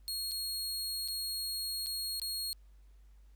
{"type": "tone with dropouts", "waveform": "sawtooth", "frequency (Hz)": 4296, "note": "C8", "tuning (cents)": 45, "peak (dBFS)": -32, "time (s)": [0.08, 2.53], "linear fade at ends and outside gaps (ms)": 0, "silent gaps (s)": [[0.312, 0.317], [1.078, 1.084], [1.862, 1.868], [2.198, 2.217]], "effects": ["added 50 Hz sine -55 dBFS peak until 3.35 s", "pink hiss -75 dBFS RMS until 3.35 s"]}